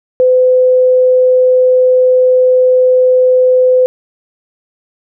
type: tone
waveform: sine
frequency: 508 Hz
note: B4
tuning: 49 cents sharp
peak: -5 dBFS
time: 0.2-3.86 s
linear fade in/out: 0 ms
effects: none